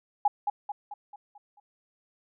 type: tone with echo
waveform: sine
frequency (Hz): 823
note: G#5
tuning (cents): -16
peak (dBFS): -18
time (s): 0.25-0.28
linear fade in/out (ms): 5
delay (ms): 220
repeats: 6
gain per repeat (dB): -6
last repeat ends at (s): 1.6
effects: none